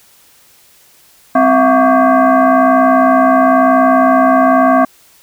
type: tone with frequency modulation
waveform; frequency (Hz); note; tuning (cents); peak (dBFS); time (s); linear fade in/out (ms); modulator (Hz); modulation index
sine; 200; G3; +35; -6; 1.35-4.85; 5; 461; 2.3
effects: white hiss -47 dBFS RMS until 5.22 s